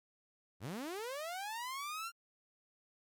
sawtooth linear sweep, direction up, 79.7 to 1400 Hz, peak -36 dBFS, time 0.6-2.12 s, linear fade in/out 50 ms, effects MP3 96 kbps

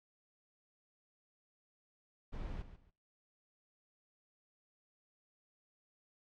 brown noise with echo, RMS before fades -42 dBFS, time 2.32-2.63 s, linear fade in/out 20 ms, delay 140 ms, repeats 2, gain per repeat -12 dB, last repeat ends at 2.91 s, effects noise-tail reverb RT60 0.5 s tail -25 dB re dry + low-pass 4000 Hz 12 dB/octave

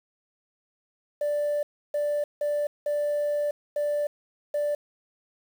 sine tone bursts at uneven times, 587.3 Hz, D5, in tune, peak -22 dBFS, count 6, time 1.21-1.63 / 1.94-2.24 / 2.41-2.67 / 2.86-3.51 / 3.76-4.07 / 4.54-4.75 s, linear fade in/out 5 ms, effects tanh soft clip ceiling -20 dBFS + 8-bit

